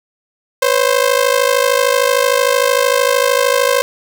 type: ring-modulated tone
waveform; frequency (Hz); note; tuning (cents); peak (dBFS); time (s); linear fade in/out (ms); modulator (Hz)
sawtooth; 523.3; C5; 0; -4; 0.62-3.82; 0; 26.6
effects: none